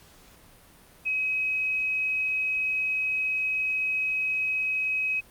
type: tone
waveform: sine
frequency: 2541 Hz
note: D#7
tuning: 36 cents sharp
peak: -24 dBFS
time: 1.05-5.21 s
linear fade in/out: 20 ms
effects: pink hiss -54 dBFS RMS until 5.3 s + Opus 48 kbps